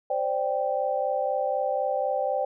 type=chord; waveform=sine; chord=C suspended second; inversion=none; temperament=equal; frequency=523.3 / 587.3 / 784 Hz; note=C5 / D5 / G5; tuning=0 / 0 / 0 cents; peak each=-28 dBFS; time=0.1-2.45 s; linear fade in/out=5 ms; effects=none